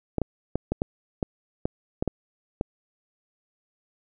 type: clicks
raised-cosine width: 2 ms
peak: -11 dBFS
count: 10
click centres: 0.183 / 0.217 / 0.556 / 0.72 / 0.819 / 1.228 / 1.655 / 2.025 / 2.077 / 2.611 s
effects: none